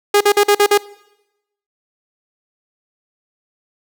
sawtooth tone bursts, 410 Hz, G#4, 22 cents flat, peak -5 dBFS, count 6, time 0.14-0.777 s, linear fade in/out 5 ms, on 67 ms, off 47 ms, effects noise-tail reverb RT60 0.9 s tail -21 dB re dry

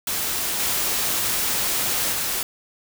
white noise with level steps, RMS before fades -25 / -23 / -25 dBFS, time 0.07-2.43 s, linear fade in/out 2 ms, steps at 0.59 / 2.12 s, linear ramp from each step 10 ms, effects none

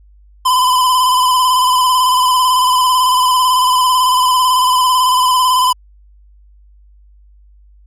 square tone with vibrato, 1013 Hz, B5, 44 cents sharp, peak -10 dBFS, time 0.45-5.73 s, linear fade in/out 10 ms, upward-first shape square, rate 18 Hz, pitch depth 32 cents each way, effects added 50 Hz sine -42 dBFS peak until 7.86 s + resampled to 32000 Hz

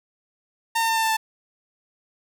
sawtooth tone with pitch steps, 912 / 906.2 / 900.5 / 894.8 / 889.1 / 883.5 Hz, A#5 / A#5 / A5 / A5 / A5 / A5, -38 / -49 / +40 / +29 / +18 / +7 cents, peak -16 dBFS, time 0.75-1.17 s, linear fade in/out 10 ms, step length 70 ms, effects 8-bit

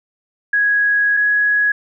sine tone pair in turn, 1661.2 / 1672.8 Hz, G#6 / G#6, 0 / +12 cents, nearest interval unison, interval 12 cents, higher second, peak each -12 dBFS, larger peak neither, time 0.53-1.17 / 1.17-1.72 s, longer first, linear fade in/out 5 ms, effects none

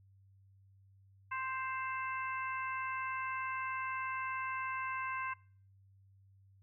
harmonic tone with a mistuned harmonic, 523.3 Hz, C5, in tune, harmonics 2 / 3 / 4 / 5, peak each -38 / -42 / -44 / -46 dBFS, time 1.31-5.34 s, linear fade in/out 10 ms, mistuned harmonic 5, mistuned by +23 cents, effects noise-tail reverb RT60 0.5 s tail -24 dB re dry + added 97 Hz sine -61 dBFS peak until 6.62 s

